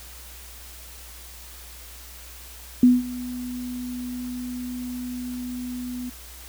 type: tone with ADSR envelope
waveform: sine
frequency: 248 Hz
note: B3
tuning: 7 cents sharp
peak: -9 dBFS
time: 2.83-6.1 s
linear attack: 3 ms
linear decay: 190 ms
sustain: -20 dB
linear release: 10 ms
effects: added 60 Hz sine -44 dBFS peak until 6.48 s + white hiss -44 dBFS RMS until 6.48 s